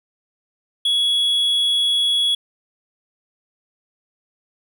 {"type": "tone", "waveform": "triangle", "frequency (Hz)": 3360, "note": "G#7", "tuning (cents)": 19, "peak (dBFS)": -14, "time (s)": [0.85, 2.35], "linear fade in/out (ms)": 5, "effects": []}